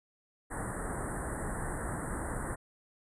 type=band-stop noise; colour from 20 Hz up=pink; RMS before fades=-36 dBFS; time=0.5-2.56 s; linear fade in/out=20 ms; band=1900 to 8100 Hz; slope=96 dB/octave; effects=resampled to 22050 Hz